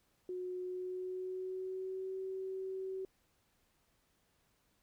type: tone with pitch glide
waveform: sine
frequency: 364.4 to 379.9 Hz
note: F#4 to F#4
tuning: -26 to +46 cents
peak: -38 dBFS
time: 0.29-3.05 s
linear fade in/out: 2 ms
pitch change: +72 cents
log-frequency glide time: 0.62-2.17 s
effects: pink hiss -75 dBFS RMS until 4.82 s